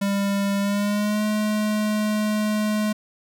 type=tone with pitch glide; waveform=square; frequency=199.3 to 212.4 Hz; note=G3 to G#3; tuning=+29 to +39 cents; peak=-21 dBFS; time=0.01-2.93 s; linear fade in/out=10 ms; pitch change=+110 cents; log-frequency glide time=0.58-1.24 s; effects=none